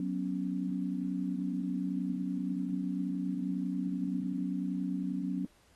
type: chord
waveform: sine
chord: F# suspended fourth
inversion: none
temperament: equal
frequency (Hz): 185 / 246.9 / 277.2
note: F#3 / B3 / C#4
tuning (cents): 0 / 0 / 0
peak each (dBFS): -34 / -38 / -35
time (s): 0-5.45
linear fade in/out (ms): 2
effects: pink hiss -66 dBFS RMS until 5.75 s + AAC 32 kbps